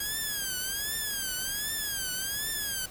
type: tone with vibrato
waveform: 5% pulse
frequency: 1629 Hz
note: G#6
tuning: 34 cents flat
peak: -20 dBFS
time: 0-2.86 s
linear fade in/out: 5 ms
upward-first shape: triangle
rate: 1.3 Hz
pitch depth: 170 cents each way
effects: pink hiss -46 dBFS RMS until 2.9 s